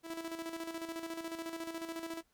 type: tone with tremolo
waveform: sawtooth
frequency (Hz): 329.6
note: E4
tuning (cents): 0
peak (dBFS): -34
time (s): 0.03-2.23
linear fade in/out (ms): 50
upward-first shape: square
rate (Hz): 14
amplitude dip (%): 55
effects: pink hiss -75 dBFS RMS until 2.33 s